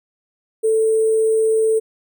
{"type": "tone with sample-and-hold", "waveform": "sine", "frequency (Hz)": 442.1, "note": "A4", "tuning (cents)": 8, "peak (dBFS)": -13, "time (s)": [0.63, 1.8], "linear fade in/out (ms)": 20, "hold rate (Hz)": 8820, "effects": []}